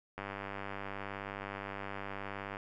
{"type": "click train", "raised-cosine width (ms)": 0.5, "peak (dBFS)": -25, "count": 238, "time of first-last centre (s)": [0.18, 2.569], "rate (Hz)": 99.2, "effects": []}